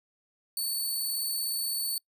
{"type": "tone", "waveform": "10% pulse", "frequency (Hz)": 4481, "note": "C#8", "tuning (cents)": 18, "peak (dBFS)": -22, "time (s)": [0.57, 1.98], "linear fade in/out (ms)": 2, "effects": ["noise-tail reverb RT60 0.1 s tail -25 dB re dry"]}